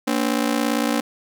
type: ring-modulated tone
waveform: sawtooth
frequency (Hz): 261.6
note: C4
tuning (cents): 0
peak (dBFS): -12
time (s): 0.07-1.01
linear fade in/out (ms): 10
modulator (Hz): 28.9
effects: none